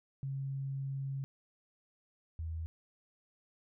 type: tone pair in turn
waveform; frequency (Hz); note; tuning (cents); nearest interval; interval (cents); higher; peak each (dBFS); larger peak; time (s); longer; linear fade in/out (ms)
sine; 136.3 / 81.04; C#3 / E2; -29 / -29; major sixth; 900; first; -35 / -36; first; 0.23-1.24 / 2.39-2.66; first; 0
effects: none